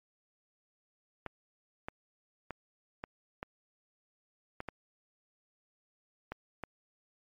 clicks, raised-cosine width 0.5 ms, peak -23 dBFS, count 9, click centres 1.263 / 1.885 / 2.507 / 3.039 / 3.429 / 4.604 / 4.687 / 6.32 / 6.637 s, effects MP3 64 kbps

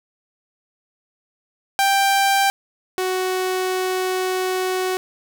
sawtooth tone pair in turn, 787 / 371.4 Hz, G5 / F#4, +7 / +7 cents, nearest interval octave + minor second, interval 1300 cents, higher first, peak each -11 / -16 dBFS, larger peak first, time 1.79-2.5 / 2.98-4.97 s, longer second, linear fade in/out 0 ms, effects none

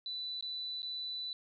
sine tone with dropouts, 3981 Hz, B7, 13 cents sharp, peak -37 dBFS, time 0.06-1.33 s, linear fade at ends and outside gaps 1 ms, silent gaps 0.409-0.425 / 0.82-0.829 s, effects none

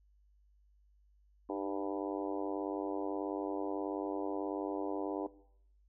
harmonic tone with a mistuned harmonic, 98.4 Hz, G2, 7 cents sharp, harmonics 3 / 4 / 5 / 6 / 7 / 8 / 9 / 10, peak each -39 / -41 / -43 / -45 / -46 / -47 / -48 / -49 dBFS, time 1.49-5.27 s, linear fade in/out 5 ms, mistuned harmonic 3, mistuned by +44 cents, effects noise-tail reverb RT60 0.7 s tail -18 dB re dry + added 50 Hz sine -64 dBFS peak until 5.88 s

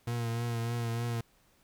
40% pulse tone with vibrato, 117.2 Hz, A#2, 10 cents sharp, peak -30 dBFS, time 0.07-1.21 s, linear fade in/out 5 ms, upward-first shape triangle, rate 3.3 Hz, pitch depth 37 cents each way, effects pink hiss -67 dBFS RMS until 1.63 s

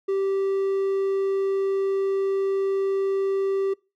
triangle tone, 389.8 Hz, G4, 10 cents flat, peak -19 dBFS, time 0.08-3.74 s, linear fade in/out 10 ms, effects noise-tail reverb RT60 0.3 s tail -25 dB re dry

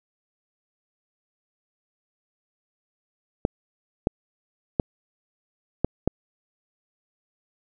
clicks, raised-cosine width 2 ms, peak -6 dBFS, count 5, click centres 3.451 / 4.071 / 4.798 / 5.846 / 6.076 s, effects none

